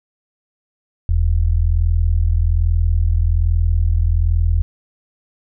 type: tone pair together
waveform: sine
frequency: 41.2 / 82.41 Hz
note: E1 / E2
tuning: 0 / 0 cents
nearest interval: octave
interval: 1200 cents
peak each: -15 dBFS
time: 1.09-4.62 s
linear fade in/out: 0 ms
effects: none